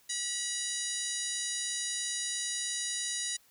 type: harmonic tone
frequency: 969 Hz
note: B5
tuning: 33 cents flat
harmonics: 2 / 3 / 4 / 5 / 6 / 7 / 8 / 9 / 10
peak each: -42 / -45 / -39 / -42 / -42 / -37 / -49 / -42 / -41 dBFS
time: 0.09-3.37 s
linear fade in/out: 10 ms
effects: white hiss -64 dBFS RMS until 3.5 s